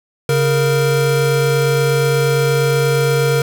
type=tone pair together; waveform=square; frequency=139.24 / 466.2 Hz; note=C#3 / A#4; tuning=+8 / 0 cents; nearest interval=octave + major sixth; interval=2092 cents; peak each=-16 dBFS; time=0.29-3.42 s; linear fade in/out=2 ms; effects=none